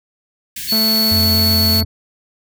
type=band-stop noise; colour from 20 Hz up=white; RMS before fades=-27 dBFS; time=0.56-1.81 s; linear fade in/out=5 ms; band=260 to 1600 Hz; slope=96 dB/octave
type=tone; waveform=square; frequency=4416 Hz; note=C#8; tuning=7 cents flat; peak=-14 dBFS; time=0.67-1.84 s; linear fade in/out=50 ms
type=harmonic tone; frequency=220 Hz; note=A3; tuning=in tune; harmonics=1 / 2 / 3 / 4 / 5 / 6 / 7 / 8 / 9 / 10; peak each=-19 / -31 / -29 / -36 / -40 / -37 / -39 / -47 / -41 / -40 dBFS; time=0.72-1.83 s; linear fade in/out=5 ms
type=tone with vibrato; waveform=triangle; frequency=87.5 Hz; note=F2; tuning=4 cents sharp; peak=-15 dBFS; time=1.11-1.85 s; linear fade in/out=10 ms; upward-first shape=sine; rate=8 Hz; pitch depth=50 cents each way
effects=none